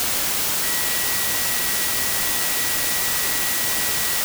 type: tone in noise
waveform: sine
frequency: 1929 Hz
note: B6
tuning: 41 cents flat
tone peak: -31 dBFS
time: 0.63-4.21 s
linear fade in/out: 0 ms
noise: white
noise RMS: -22 dBFS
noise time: 0-4.24 s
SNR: -12 dB
effects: none